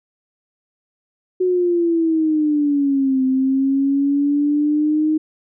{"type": "exponential two-way sweep", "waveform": "sine", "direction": "down then up", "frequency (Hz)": [370, 260, 312], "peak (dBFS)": -14, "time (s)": [1.4, 5.18], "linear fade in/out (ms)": 10, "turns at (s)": 3.24, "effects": []}